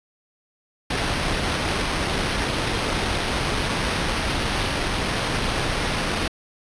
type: noise with sample-and-hold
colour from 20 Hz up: pink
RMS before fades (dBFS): -24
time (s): 0.9-6.28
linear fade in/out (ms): 5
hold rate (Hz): 7350
effects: resampled to 22050 Hz